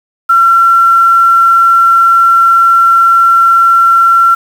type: tone with quantisation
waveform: sine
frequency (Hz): 1359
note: F6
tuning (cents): -48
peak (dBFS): -3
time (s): 0.29-4.35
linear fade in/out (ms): 10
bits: 5
effects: none